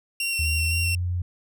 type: tone with vibrato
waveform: sawtooth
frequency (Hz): 2734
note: F7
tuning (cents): -37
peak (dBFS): -21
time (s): 0.2-0.95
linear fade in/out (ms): 2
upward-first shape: square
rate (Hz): 3.9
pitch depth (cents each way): 11
type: tone with pitch glide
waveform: sine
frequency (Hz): 79.3 to 89.01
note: D#2 to F2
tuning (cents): +33 to +33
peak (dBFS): -23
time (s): 0.39-1.22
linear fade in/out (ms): 5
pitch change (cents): +200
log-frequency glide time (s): 0.51-0.9
effects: none